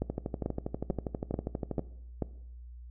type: two click trains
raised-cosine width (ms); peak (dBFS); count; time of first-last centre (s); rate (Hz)
2; -19 / -17; 22 / 6; 0.1-1.794 / 0.02-2.223; 12.4 / 2.27
effects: noise-tail reverb RT60 0.8 s tail -19 dB re dry + added 60 Hz sine -44 dBFS peak until 2.9 s